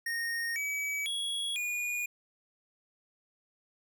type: tone with pitch steps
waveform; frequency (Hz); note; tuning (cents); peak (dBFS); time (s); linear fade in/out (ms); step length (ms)
square; 1853 / 2283 / 3335 / 2443; A#6 / D7 / G#7 / D#7; -11 / -50 / +7 / -32; -32; 0.06-2.06; 5; 500
effects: none